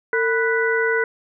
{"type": "harmonic tone with a mistuned harmonic", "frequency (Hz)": 493.9, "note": "B4", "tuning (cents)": 0, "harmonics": [1, 2, 3, 4], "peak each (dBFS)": [-20, -29, -21, -25], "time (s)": [0.13, 1.04], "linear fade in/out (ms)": 2, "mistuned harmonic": 1, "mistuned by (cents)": -150, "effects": []}